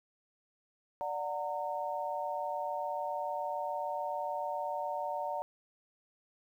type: chord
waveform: sine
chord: D augmented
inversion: none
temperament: just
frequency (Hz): 587.3 / 734.2 / 917.7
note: D5 / F#5 / A#5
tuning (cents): 0 / -14 / -27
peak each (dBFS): -38 / -38 / -37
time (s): 1.01-5.42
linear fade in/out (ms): 0
effects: 11-bit